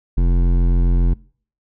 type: tone with hard clipping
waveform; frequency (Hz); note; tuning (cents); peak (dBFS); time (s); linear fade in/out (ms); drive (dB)
triangle; 43.71; F1; +2; -14; 0.17-1.14; 10; 17
effects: noise-tail reverb RT60 0.5 s tail -25 dB re dry